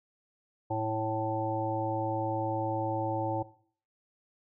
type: harmonic tone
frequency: 110 Hz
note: A2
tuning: in tune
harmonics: 1 / 3 / 5 / 7 / 8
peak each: -35 / -35 / -35 / -35 / -35 dBFS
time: 0.7-3.43 s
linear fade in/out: 10 ms
effects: noise-tail reverb RT60 0.5 s tail -17 dB re dry